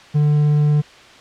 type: tone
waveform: triangle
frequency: 148.6 Hz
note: D3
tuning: 21 cents sharp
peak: -10 dBFS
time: 0.14-0.82 s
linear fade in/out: 20 ms
effects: white hiss -43 dBFS RMS until 1.2 s + low-pass 4000 Hz 12 dB/octave